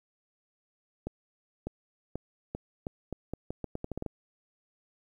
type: accelerating click train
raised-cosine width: 2 ms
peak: -21 dBFS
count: 15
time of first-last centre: 1.07-4.063 s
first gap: 600 ms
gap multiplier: 0.81
effects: 10-bit

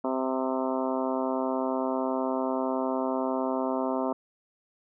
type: harmonic tone with a mistuned harmonic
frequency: 130.81 Hz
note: C3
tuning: in tune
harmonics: 2 / 3 / 4 / 5 / 6 / 7 / 8 / 9 / 10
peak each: -30 / -34 / -34 / -32 / -40 / -35 / -38 / -42 / -44 dBFS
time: 0.04-4.13 s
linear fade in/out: 5 ms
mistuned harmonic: 9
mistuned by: +16 cents
effects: none

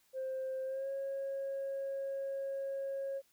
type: tone with pitch glide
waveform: sine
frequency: 525 to 546 Hz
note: C5 to C#5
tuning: +6 to -26 cents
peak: -34 dBFS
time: 0.13-3.22 s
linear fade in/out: 50 ms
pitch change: +68 cents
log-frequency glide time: 0.65-0.89 s
effects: tanh soft clip ceiling -33 dBFS + white hiss -71 dBFS RMS until 3.32 s

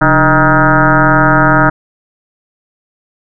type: tone with frequency modulation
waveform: sine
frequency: 784 Hz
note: G5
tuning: in tune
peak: -5 dBFS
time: 0.01-1.7 s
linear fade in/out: 10 ms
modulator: 161 Hz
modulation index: 4.9
effects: none

